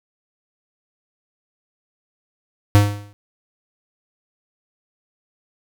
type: tone with exponential decay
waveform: square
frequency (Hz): 102.5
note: G#2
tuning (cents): -22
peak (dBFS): -7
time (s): 2.75-3.13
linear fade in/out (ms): 0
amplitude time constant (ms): 81
effects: none